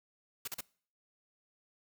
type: noise bursts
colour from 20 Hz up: white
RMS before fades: -39 dBFS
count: 3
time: 0.45-0.609 s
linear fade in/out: 5 ms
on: 27 ms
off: 39 ms
effects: noise-tail reverb RT60 0.5 s tail -24 dB re dry